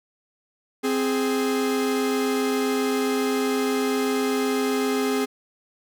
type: tone pair together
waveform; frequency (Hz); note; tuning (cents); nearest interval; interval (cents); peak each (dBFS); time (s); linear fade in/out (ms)
45% pulse; 261.6 / 416.1; C4 / G#4; 0 / +3; minor sixth; 803; -24; 0.83-5.26; 20
effects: none